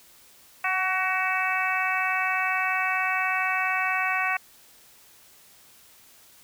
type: harmonic tone with a mistuned harmonic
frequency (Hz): 375.7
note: F#4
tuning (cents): +26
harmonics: 2 / 3 / 4 / 5 / 6 / 7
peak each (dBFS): -30 / -30 / -30 / -30 / -30 / -30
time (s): 0.64-4.37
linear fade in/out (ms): 5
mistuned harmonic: 2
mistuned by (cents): -16
effects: white hiss -54 dBFS RMS until 6.43 s